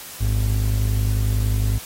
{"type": "ring-modulated tone", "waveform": "triangle", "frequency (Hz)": 79.1, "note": "D#2", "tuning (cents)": 29, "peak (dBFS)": -12, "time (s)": [0.2, 1.79], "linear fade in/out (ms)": 20, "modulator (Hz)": 25.5, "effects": ["white hiss -37 dBFS RMS until 1.85 s", "AAC 48 kbps"]}